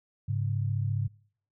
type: tone pair together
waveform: sine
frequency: 103.83 / 138.59 Hz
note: G#2 / C#3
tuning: 0 / 0 cents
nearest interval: perfect fourth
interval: 500 cents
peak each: -28 / -31 dBFS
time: 0.28-1.08 s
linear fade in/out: 10 ms
effects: noise-tail reverb RT60 0.6 s tail -26 dB re dry